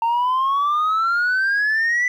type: exponential sweep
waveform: sine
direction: up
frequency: 910 to 1999 Hz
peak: -14 dBFS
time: 0.02-2.08 s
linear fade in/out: 2 ms
effects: tanh soft clip ceiling -15 dBFS + 9-bit